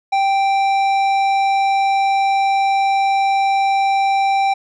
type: tone with tanh clipping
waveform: sine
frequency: 784 Hz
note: G5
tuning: in tune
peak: -15 dBFS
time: 0.12-4.54 s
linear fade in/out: 10 ms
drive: 12 dB
effects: none